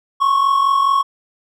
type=tone pair together; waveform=triangle; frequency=1063 / 1107.7 Hz; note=C6 / C#6; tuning=+27 / -2 cents; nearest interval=minor second; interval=71 cents; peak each=-18 / -11 dBFS; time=0.2-1.03 s; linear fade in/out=20 ms; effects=none